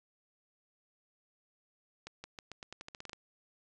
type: accelerating click train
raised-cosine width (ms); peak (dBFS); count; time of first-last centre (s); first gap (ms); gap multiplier
0.2; -27; 13; 2.07-3.132; 170; 0.87
effects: resampled to 22050 Hz